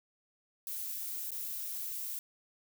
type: noise with dropouts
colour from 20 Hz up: violet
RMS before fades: -39 dBFS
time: 0.67-2.19 s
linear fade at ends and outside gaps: 1 ms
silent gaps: 1.306-1.317 s
effects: none